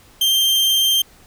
40% pulse tone, 3157 Hz, G7, 12 cents sharp, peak -13 dBFS, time 0.21-1.02 s, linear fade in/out 5 ms, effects pink hiss -49 dBFS RMS until 1.26 s

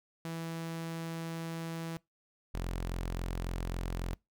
sawtooth tone pair in turn, 164.81 / 43.65 Hz, E3 / F1, 0 / 0 cents, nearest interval octave + major seventh, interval 2300 cents, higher first, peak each -33 / -30 dBFS, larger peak second, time 0.25-1.97 / 2.54-4.14 s, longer first, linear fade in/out 0 ms, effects noise-tail reverb RT60 0.2 s tail -24 dB re dry

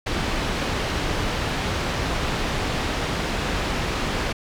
pink low-pass noise, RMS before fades -25 dBFS, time 0.06-4.33 s, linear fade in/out 10 ms, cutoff 4300 Hz, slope 12 dB/octave, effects none

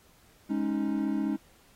triangle chord, Ab suspended fourth, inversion none, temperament just, 207.7 / 276.9 / 311.5 Hz, Ab3 / Db4 / Eb4, 0 / -2 / +2 cents, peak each -29 dBFS, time 0.49-1.37 s, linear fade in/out 20 ms, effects pink hiss -61 dBFS RMS until 1.75 s + AAC 48 kbps

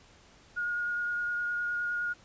sine tone with vibrato, 1434 Hz, F6, 45 cents sharp, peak -29 dBFS, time 0.56-2.14 s, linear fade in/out 20 ms, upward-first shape triangle, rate 9.7 Hz, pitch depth 14 cents each way, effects pink hiss -58 dBFS RMS until 2.24 s + resampled to 16000 Hz

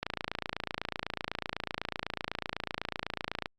click train, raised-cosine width 0.3 ms, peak -16 dBFS, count 97, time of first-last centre 0.03-3.459 s, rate 28 Hz, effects Opus 48 kbps

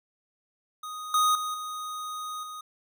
square tone with level steps, 1244.5 Hz, D#6, in tune, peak -36 / -21 / -30 / -34 / -38 dBFS, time 0.83-2.61 s, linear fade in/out 5 ms, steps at 1.14 / 1.35 / 1.54 / 2.43 s, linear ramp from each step 2 ms, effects none

